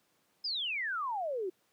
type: exponential sweep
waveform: sine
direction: down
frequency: 5190 to 350 Hz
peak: -32 dBFS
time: 0.44-1.5 s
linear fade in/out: 10 ms
effects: pink hiss -72 dBFS RMS until 1.72 s + high-pass 200 Hz 12 dB/octave